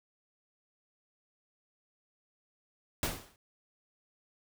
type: noise with exponential decay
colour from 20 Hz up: pink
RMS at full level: -29 dBFS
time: 3.03-3.36 s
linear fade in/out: 1 ms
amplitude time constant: 71 ms
effects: none

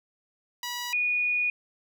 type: tone pair in turn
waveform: 10% pulse / sine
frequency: 972 / 2458 Hz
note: B5 / D#7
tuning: -28 / -22 cents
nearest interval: octave + major third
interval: 1606 cents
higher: second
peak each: -23 dBFS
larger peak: neither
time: 0.63-0.93 / 0.93-1.5 s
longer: second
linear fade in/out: 2 ms
effects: none

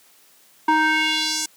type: tone with band-pass filter sweep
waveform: square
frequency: 311.9 Hz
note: D#4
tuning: 4 cents sharp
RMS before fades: -20 dBFS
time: 0.68-1.46 s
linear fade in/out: 5 ms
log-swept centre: 1000 to 7300 Hz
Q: 2.1
effects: white hiss -54 dBFS RMS until 1.56 s + high-pass 150 Hz 12 dB/octave

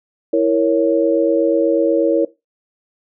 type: chord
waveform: sine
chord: A# diminished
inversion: second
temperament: equal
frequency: 329.6 / 466.2 / 554.4 Hz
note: E4 / A#4 / C#5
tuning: 0 / 0 / 0 cents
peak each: -16 dBFS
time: 0.33-2.25 s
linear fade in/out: 5 ms
effects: noise-tail reverb RT60 0.2 s tail -17 dB re dry

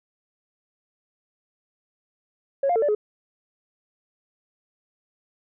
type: tone with pitch steps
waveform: sine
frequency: 551 / 702 / 448.2 / 584 / 421.6 Hz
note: C#5 / F5 / A4 / D5 / G#4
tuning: -11 / +9 / +32 / -10 / +26 cents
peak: -17 dBFS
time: 2.63-2.95 s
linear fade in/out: 5 ms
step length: 64 ms
effects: tanh soft clip ceiling -15 dBFS

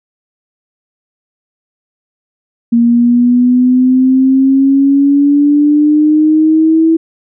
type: exponential sweep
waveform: sine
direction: up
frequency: 233.4 to 326.7 Hz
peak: -5 dBFS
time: 2.72-6.97 s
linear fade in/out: 10 ms
effects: none

